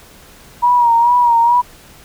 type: tone with vibrato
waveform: sine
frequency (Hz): 952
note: A#5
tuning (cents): +36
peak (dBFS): -8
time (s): 0.62-1.62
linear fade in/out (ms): 20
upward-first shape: sine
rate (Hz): 2.3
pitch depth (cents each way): 52
effects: pink hiss -42 dBFS RMS until 2.04 s